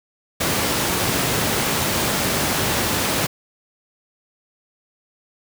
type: high-pass noise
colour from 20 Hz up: pink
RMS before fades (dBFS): -21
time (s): 0.4-3.27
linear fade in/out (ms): 10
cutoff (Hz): 100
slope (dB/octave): 12
effects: none